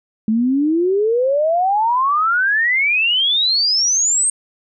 sine exponential sweep, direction up, 212.9 to 8590 Hz, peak -13 dBFS, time 0.28-4.3 s, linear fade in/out 2 ms, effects none

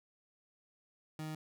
30% pulse tone, 155.56 Hz, D#3, in tune, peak -37 dBFS, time 1.19-1.35 s, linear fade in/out 2 ms, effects none

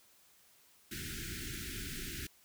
pink band-stop noise, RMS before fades -42 dBFS, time 0.91-2.27 s, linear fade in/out 5 ms, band 400 to 1400 Hz, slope 96 dB/octave, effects white hiss -65 dBFS RMS until 2.44 s

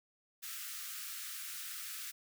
white high-pass noise, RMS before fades -44 dBFS, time 0.42-2.12 s, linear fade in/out 20 ms, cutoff 1200 Hz, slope 96 dB/octave, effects none

